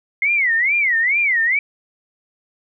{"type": "tone with vibrato", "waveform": "sine", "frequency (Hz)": 2083, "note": "C7", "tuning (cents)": -8, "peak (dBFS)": -14, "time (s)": [0.22, 1.59], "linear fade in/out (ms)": 2, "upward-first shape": "sine", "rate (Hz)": 2.3, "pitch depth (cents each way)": 250, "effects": []}